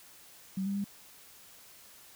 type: tone with pitch steps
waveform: sine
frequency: 191.2 / 198.4 / 200.6 Hz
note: G3 / G3 / G3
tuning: -43 / +21 / +40 cents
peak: -30 dBFS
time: 0.57-0.843 s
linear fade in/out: 5 ms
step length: 91 ms
effects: white hiss -55 dBFS RMS until 2.15 s